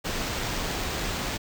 pink noise with sample-and-hold, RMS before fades -30 dBFS, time 0.04-1.38 s, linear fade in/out 20 ms, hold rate 11025 Hz, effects none

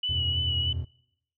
sine tone with vibrato, 2955 Hz, F#7, 3 cents flat, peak -26 dBFS, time 0.03-0.73 s, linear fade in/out 5 ms, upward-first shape sine, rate 3.2 Hz, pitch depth 27 cents each way
triangle chord, E suspended second, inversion none, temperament equal, 82.41 / 92.5 / 123.47 Hz, E2 / F#2 / B2, 0 / 0 / 0 cents, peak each -29 / -33 / -33 dBFS, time 0.09-0.85 s, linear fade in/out 10 ms
effects noise-tail reverb RT60 0.8 s tail -25 dB re dry

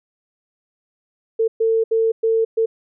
sine tone bursts at uneven times, 450 Hz, A4, 39 cents sharp, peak -14 dBFS, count 5, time 1.39-1.48 / 1.6-1.84 / 1.91-2.12 / 2.23-2.45 / 2.57-2.66 s, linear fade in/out 10 ms, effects none

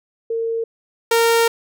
sine / sawtooth tone pair in turn, 456.4 / 461.4 Hz, A#4 / A#4, -37 / -18 cents, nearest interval unison, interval 19 cents, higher second, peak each -19 / -9 dBFS, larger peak second, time 0.3-0.64 / 1.11-1.48 s, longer second, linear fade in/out 5 ms, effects none

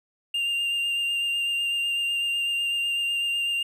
triangle tone with vibrato, 2794 Hz, F7, in tune, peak -22 dBFS, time 0.34-3.63 s, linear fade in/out 5 ms, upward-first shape triangle, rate 8 Hz, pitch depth 18 cents each way, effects none

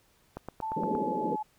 click train, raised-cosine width 1 ms, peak -23 dBFS, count 6, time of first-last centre 0.37-0.951 s, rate 8.6 Hz
sine tone with pitch glide, 880 to 856.9 Hz, A5 to A5, 0 to -46 cents, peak -31 dBFS, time 0.62-1.43 s, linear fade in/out 10 ms, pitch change -46 cents, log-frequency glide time 0.77-1.02 s
white band-pass noise, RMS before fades -32 dBFS, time 0.76-1.36 s, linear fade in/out 10 ms, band 160 to 520 Hz, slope 48 dB/octave
effects pink hiss -66 dBFS RMS until 1.58 s

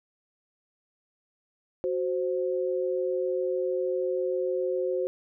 sine tone pair together, 370.3 / 523 Hz, F#4 / C5, +1 / -1 cents, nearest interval tritone, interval 598 cents, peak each -28 dBFS, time 1.84-5.07 s, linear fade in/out 0 ms, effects none

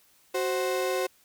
35% pulse tone pair together, 371.9 / 526 Hz, F#4 / C5, +9 / +9 cents, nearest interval tritone, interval 600 cents, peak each -27 dBFS, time 0.34-1.07 s, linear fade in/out 10 ms, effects white hiss -62 dBFS RMS until 1.24 s

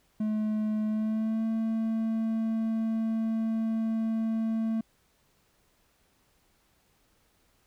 triangle tone with pitch glide, 214.8 to 223.4 Hz, A3 to A3, -41 to +27 cents, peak -24 dBFS, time 0.2-4.81 s, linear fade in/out 5 ms, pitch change +68 cents, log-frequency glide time 0.87-1.46 s, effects pink hiss -68 dBFS RMS until 7.66 s

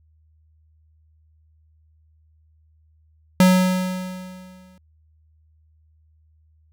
square tone with exponential decay, 184.4 Hz, F#3, 6 cents flat, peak -10 dBFS, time 3.4-4.78 s, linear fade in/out 2 ms, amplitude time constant 300 ms, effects added 78 Hz sine -55 dBFS peak until 6.72 s

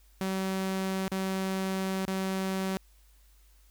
sawtooth tone with dropouts, 190.5 Hz, G3, 49 cents flat, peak -25 dBFS, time 0.21-2.77 s, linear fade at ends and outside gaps 0 ms, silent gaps 1.079-1.117 / 2.053-2.079 s, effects added 50 Hz sine -57 dBFS peak until 3.7 s + white hiss -66 dBFS RMS until 3.7 s

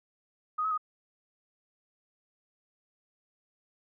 sine tone with pitch steps, 1246 / 1286 / 1244 Hz, D#6 / E6 / D#6, +2 / -43 / -1 cents, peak -27 dBFS, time 0.58-0.778 s, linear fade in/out 10 ms, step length 66 ms, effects none

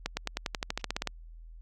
accelerating click train, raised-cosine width 0.2 ms, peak -13 dBFS, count 14, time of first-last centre 0.06-1.073 s, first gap 110 ms, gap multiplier 0.94, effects added 41 Hz sine -45 dBFS peak until 1.61 s + Opus 48 kbps

